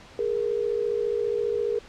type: tone pair together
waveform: sine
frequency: 415.3 / 470 Hz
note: G#4 / A#4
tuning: 0 / +14 cents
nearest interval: major second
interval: 214 cents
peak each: -26 dBFS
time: 0.19-1.79 s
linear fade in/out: 2 ms
effects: pink hiss -48 dBFS RMS until 1.88 s + low-pass 5000 Hz 12 dB/octave